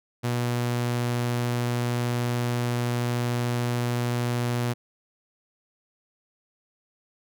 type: tone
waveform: sawtooth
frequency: 120.9 Hz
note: B2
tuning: 36 cents flat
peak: -20 dBFS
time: 0.23-4.74 s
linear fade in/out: 20 ms
effects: none